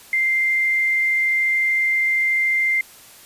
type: tone with frequency modulation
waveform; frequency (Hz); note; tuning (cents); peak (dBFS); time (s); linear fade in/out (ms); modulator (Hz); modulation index
sine; 2093; C7; 0; -16; 0.13-2.81; 2; 34.3; 0.27
effects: white hiss -45 dBFS RMS until 3.25 s + resampled to 32000 Hz